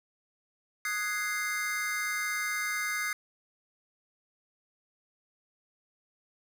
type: chord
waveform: square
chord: Ab dominant seventh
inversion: second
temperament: equal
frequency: 1244.5 / 1480 / 1661.2 / 2093 Hz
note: Eb6 / Gb6 / Ab6 / C7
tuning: 0 / 0 / 0 / 0 cents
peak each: -39 / -39 / -38 / -33 dBFS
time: 0.85-3.13 s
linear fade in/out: 2 ms
effects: none